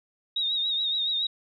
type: tone with vibrato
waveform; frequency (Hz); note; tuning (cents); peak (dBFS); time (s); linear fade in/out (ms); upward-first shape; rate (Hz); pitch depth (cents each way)
sine; 3755; A#7; +12; -24; 0.36-1.27; 5; triangle; 7.1; 69
effects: none

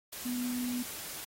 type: tone in noise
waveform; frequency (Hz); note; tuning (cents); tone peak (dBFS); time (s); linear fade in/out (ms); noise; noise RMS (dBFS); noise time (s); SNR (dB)
sine; 246.9; B3; 0; -32; 0.25-0.83; 10; white; -42; 0.12-1.25; +7
effects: AAC 48 kbps

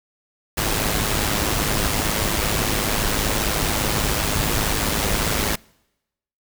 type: noise with amplitude modulation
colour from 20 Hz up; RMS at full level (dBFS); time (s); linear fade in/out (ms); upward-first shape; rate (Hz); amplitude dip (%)
pink; -19; 0.57-5.56; 10; sine; 105; 55
effects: noise-tail reverb RT60 0.9 s tail -26 dB re dry

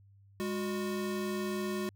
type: tone pair together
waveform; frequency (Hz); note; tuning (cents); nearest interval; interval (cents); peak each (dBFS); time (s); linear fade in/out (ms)
square; 204.2 / 364.2; G#3 / F#4; -29 / -27; minor seventh; 1002; -36 / -36; 0.4-1.89; 0
effects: added 99 Hz sine -57 dBFS peak until 1.95 s

